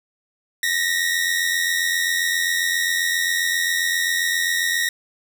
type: tone pair together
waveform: sawtooth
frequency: 1845.5 / 1933 Hz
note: A#6 / B6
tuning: -18 / -38 cents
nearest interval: minor second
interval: 80 cents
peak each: -18 / -19 dBFS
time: 0.63-4.89 s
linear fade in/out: 2 ms
effects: none